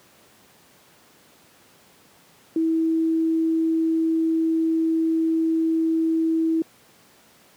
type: tone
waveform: sine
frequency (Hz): 324.4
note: E4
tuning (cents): -28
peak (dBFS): -18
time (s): 2.56-6.62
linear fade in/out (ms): 2
effects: pink hiss -54 dBFS RMS until 7.56 s + high-pass 150 Hz 12 dB/octave